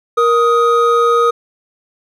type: tone pair together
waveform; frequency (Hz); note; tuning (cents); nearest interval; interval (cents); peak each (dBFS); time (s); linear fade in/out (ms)
triangle; 470 / 1251.6; A#4 / D#6; +14 / +10; octave + perfect fourth; 1696; -10; 0.17-1.31; 10
effects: none